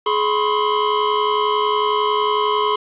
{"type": "tone cluster", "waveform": "square", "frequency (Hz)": [422.7, 1002, 1073], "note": ["G#4", "B5", "C6"], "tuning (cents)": [31, 25, 43], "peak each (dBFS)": -21, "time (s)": [0.06, 2.76], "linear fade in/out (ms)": 5, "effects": ["resampled to 8000 Hz", "7-bit"]}